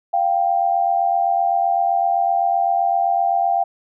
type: tone pair together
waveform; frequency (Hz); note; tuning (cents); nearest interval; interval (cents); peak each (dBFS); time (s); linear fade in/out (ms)
sine; 696.2 / 784; F5 / G5; -6 / 0; major second; 206; -18; 0.13-3.64; 10
effects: none